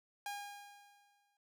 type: tone with exponential decay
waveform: sawtooth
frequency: 813 Hz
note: G#5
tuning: 37 cents flat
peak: -35 dBFS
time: 0.26-1.37 s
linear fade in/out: 2 ms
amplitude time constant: 240 ms
effects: none